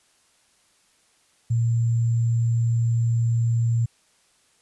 sine tone with sample-and-hold, 116.54 Hz, A#2, in tune, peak -18 dBFS, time 1.5-3.86 s, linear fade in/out 10 ms, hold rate 7350 Hz, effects white hiss -62 dBFS RMS until 4.61 s + resampled to 24000 Hz

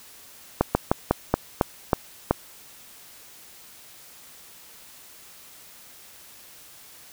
slowing click train, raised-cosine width 1 ms, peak -3 dBFS, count 8, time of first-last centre 0.61-2.31 s, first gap 140 ms, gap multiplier 1.18, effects white hiss -48 dBFS RMS until 7.12 s

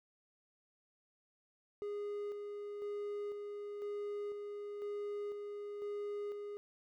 triangle tone with tremolo, 411.4 Hz, G#4, 16 cents flat, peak -36 dBFS, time 1.82-6.57 s, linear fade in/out 0 ms, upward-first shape square, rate 1 Hz, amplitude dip 35%, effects none

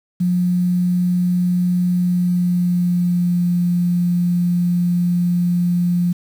sine tone with pitch glide, 178.6 to 175.63 Hz, F3 to F3, +39 to +10 cents, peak -14 dBFS, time 0.2-6.13 s, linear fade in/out 10 ms, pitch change -29 cents, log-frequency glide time 1.92-3.46 s, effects 7-bit

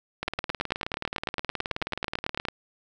two click trains, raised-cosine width 0.3 ms, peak -11 / -14 dBFS, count 21 / 43, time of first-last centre 0.28-2.485 / 0.23-2.452 s, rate 9.07 / 18.9 Hz, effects none

